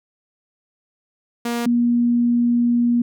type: tone pair in turn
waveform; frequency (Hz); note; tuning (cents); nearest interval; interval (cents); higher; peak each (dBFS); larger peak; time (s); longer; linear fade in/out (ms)
sawtooth / sine; 236.7 / 239; A#3 / A#3; +27 / +43; unison; 16; second; -17 / -14; second; 1.45-1.66 / 1.66-3.02; second; 5
effects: none